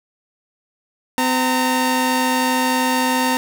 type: tone pair together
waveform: sawtooth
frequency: 255.2 / 918 Hz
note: C4 / A#5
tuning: -43 / -27 cents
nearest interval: octave + minor seventh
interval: 2216 cents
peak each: -15 dBFS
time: 1.18-3.37 s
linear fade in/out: 0 ms
effects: none